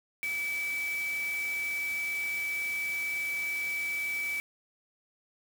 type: tone in noise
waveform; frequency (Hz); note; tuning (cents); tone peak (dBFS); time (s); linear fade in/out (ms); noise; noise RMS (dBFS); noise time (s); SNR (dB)
sine; 2300; D7; -37; -30; 0.23-4.4; 0; white; -44; 0.23-4.4; +11
effects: none